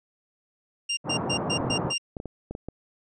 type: tone bursts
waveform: 25% pulse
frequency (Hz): 2794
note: F7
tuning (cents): 0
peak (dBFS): -21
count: 6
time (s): 0.89-1.982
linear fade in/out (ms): 10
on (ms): 82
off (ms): 120
type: band-pass noise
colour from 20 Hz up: pink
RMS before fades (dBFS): -29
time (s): 1.04-1.94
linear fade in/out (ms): 50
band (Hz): 110 to 1100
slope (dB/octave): 24
type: clicks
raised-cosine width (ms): 2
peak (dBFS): -21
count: 10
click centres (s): 1.607 / 1.65 / 1.704 / 1.852 / 2.168 / 2.201 / 2.257 / 2.51 / 2.551 / 2.686
effects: resampled to 22050 Hz